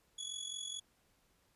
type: tone with amplitude modulation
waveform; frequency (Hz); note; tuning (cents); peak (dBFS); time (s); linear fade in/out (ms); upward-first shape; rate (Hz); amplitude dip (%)
25% pulse; 3380; G#7; +30; -34; 0.18-0.8; 10; sine; 44.6; 70
effects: pink hiss -73 dBFS RMS until 1.55 s + resampled to 32000 Hz